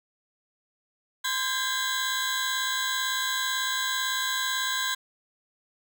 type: tone cluster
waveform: 35% pulse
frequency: 1031 / 1593 / 1651 / 3439 / 3928 Hz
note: C6 / G6 / G#6 / A7 / B7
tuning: -26 / +27 / -11 / -40 / -10 cents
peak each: -31 / -29 / -35 / -34 / -29 dBFS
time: 1.24-4.95 s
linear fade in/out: 10 ms
effects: none